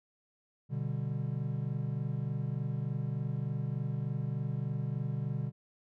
triangle chord, G major, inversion first, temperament equal, 123.47 / 146.83 / 196 Hz, B2 / D3 / G3, 0 / 0 / 0 cents, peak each -33 / -33 / -39 dBFS, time 0.69-5.52 s, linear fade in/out 50 ms, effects none

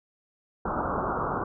white low-pass noise, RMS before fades -29 dBFS, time 0.65-1.44 s, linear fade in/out 5 ms, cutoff 1400 Hz, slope 96 dB/octave, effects none

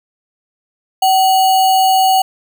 sine tone with sample-and-hold, 760 Hz, F#5, 46 cents sharp, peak -8 dBFS, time 1.02-2.22 s, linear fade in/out 5 ms, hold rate 3675 Hz, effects none

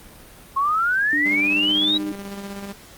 sine exponential sweep, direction up, 1071 to 3914 Hz, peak -17 dBFS, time 0.56-1.98 s, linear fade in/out 10 ms
sine tone with pitch glide, 294.6 to 305.2 Hz, D4 to D#4, +6 to -33 cents, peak -24 dBFS, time 1.13-2.12 s, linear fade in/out 0 ms, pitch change +61 cents, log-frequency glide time 1.33-1.8 s
sawtooth tone with tremolo, 199.1 Hz, G3, 27 cents sharp, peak -26 dBFS, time 1.25-2.73 s, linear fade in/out 10 ms, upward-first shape square, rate 16 Hz, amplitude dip 35%
effects pink hiss -45 dBFS RMS until 2.97 s + Opus 32 kbps

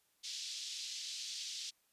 pink band-pass noise, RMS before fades -44 dBFS, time 0.23-1.71 s, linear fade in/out 20 ms, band 3500 to 6300 Hz, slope 24 dB/octave, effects white hiss -75 dBFS RMS until 1.92 s + resampled to 32000 Hz

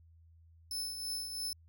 sawtooth tone with tremolo, 5260 Hz, E8, 5 cents flat, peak -32 dBFS, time 0.71-1.53 s, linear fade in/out 2 ms, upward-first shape triangle, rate 3 Hz, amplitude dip 55%, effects added 82 Hz sine -58 dBFS peak until 1.68 s

